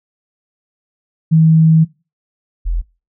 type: tone pair in turn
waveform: sine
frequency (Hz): 160.3 / 42.34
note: E3 / E1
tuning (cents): -48 / +47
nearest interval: octave + major seventh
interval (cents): 2305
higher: first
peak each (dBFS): -6 / -14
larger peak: first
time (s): 1.31-1.85 / 2.65-2.82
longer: first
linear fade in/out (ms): 20
effects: noise-tail reverb RT60 0.3 s tail -22 dB re dry